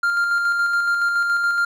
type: tone with tremolo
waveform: triangle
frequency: 1396.9 Hz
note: F6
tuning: in tune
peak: -14 dBFS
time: 0.03-1.65 s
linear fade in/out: 5 ms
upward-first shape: square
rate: 7.1 Hz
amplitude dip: 30%
effects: none